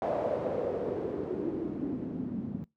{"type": "noise with low-pass filter sweep", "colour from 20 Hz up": "white", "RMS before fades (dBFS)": -33, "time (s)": [0.02, 2.64], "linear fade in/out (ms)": 0, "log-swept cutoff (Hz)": [660, 210], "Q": 4.1, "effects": ["noise-tail reverb RT60 0.2 s tail -23 dB re dry", "high-pass 100 Hz 12 dB/octave"]}